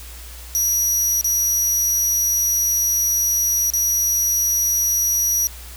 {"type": "tone with dropouts", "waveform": "sawtooth", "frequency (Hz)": 5800, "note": "F#8", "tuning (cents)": -35, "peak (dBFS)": -14, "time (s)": [0.55, 5.47], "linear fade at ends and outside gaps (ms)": 0, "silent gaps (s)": [[1.211, 1.244], [3.702, 3.736]], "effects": ["added 60 Hz sine -36 dBFS peak until 5.76 s", "white hiss -40 dBFS RMS until 5.76 s"]}